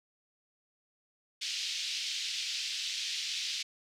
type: band-pass noise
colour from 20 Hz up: white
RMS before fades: -36 dBFS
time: 1.41-3.63 s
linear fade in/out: 10 ms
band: 2600 to 5200 Hz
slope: 24 dB/octave
effects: none